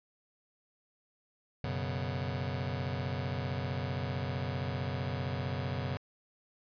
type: chord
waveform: sawtooth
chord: F# suspended fourth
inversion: none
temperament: just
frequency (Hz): 92.5 / 123.33 / 138.75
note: F#2 / B2 / C#3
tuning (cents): 0 / -2 / +2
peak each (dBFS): -33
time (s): 1.64-5.97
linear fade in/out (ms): 0
effects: resampled to 11025 Hz